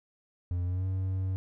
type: tone with pitch glide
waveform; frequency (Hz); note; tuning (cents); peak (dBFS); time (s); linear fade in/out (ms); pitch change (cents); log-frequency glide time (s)
triangle; 88.5 to 94.31; F2 to F#2; +23 to +34; -26; 0.51-1.36; 0; +111; 0.64-0.86
effects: none